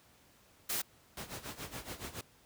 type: noise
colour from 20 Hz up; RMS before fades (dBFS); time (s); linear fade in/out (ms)
white; -35; 0.69-0.82; 10
type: noise with tremolo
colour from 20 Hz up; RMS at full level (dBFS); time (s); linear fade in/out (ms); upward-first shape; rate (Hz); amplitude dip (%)
pink; -41; 1.17-2.21; 2; sine; 7.1; 80
effects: pink hiss -64 dBFS RMS until 2.45 s + high-pass 60 Hz 12 dB/octave